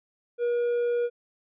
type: tone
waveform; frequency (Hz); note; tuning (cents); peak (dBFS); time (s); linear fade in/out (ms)
triangle; 478.9; A#4; +47; -21; 0.38-1.1; 50
effects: resampled to 8000 Hz